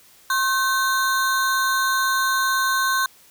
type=ring-modulated tone; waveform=square; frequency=1302 Hz; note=E6; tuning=22 cents flat; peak=-16 dBFS; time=0.3-3.06 s; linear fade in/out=2 ms; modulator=231 Hz; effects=white hiss -52 dBFS RMS until 3.3 s